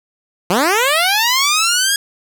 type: linear sweep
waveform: 10% pulse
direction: up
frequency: 164.81 to 1661.2 Hz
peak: -4 dBFS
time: 0.5-1.96 s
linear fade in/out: 2 ms
effects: none